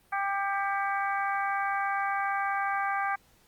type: harmonic tone with a mistuned harmonic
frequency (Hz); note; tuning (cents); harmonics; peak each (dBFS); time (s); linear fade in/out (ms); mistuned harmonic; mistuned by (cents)
396.1; G4; +18; 2 / 3 / 4 / 5 / 6; -30 / -32 / -33 / -39 / -40; 0.12-3.16; 10; 6; -80
effects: pink hiss -63 dBFS RMS until 3.47 s + Opus 32 kbps